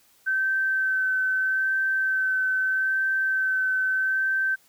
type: tone with vibrato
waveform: sine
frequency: 1539 Hz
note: G6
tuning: 32 cents flat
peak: -21 dBFS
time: 0.26-4.56 s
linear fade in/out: 20 ms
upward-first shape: sine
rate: 0.79 Hz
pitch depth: 16 cents each way
effects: white hiss -60 dBFS RMS until 4.68 s